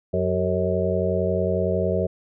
harmonic tone with a mistuned harmonic, 91 Hz, F#2, 28 cents flat, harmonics 1 / 2 / 4 / 5 / 6 / 7, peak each -27 / -27 / -27 / -27 / -27 / -27 dBFS, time 0.13-2.07 s, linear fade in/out 10 ms, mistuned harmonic 4, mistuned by +73 cents, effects none

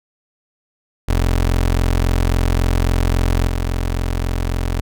25% pulse tone with level steps, 43.65 Hz, F1, in tune, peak -10 / -14 dBFS, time 1.08-4.81 s, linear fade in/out 10 ms, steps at 3.47 s, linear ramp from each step 10 ms, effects none

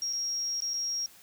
sine tone with dropouts, 5600 Hz, F8, 4 cents sharp, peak -29 dBFS, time 0.02-1.06 s, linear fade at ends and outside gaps 1 ms, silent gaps 0.128-0.132 / 0.604-0.621 / 0.736-0.74 s, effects white hiss -55 dBFS RMS until 1.22 s

